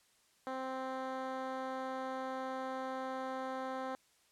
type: tone with band-pass filter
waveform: 10% pulse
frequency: 261.6 Hz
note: C4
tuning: in tune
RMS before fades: -40 dBFS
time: 0.47-3.95 s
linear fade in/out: 0 ms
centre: 570 Hz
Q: 0.61
effects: white hiss -70 dBFS RMS until 4.31 s + low-pass 10000 Hz 12 dB/octave